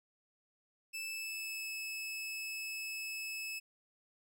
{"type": "tone with pitch glide", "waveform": "sawtooth", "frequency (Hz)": [2632, 2600], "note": ["E7", "E7"], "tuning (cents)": [-3, -24], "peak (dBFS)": -36, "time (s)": [0.93, 3.6], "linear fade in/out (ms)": 20, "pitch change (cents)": -21, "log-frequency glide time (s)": [1.06, 1.7], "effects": []}